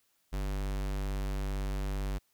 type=tone; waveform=square; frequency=48.9 Hz; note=G1; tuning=4 cents flat; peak=-32 dBFS; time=0.32-2.19 s; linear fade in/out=20 ms; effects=white hiss -73 dBFS RMS until 2.33 s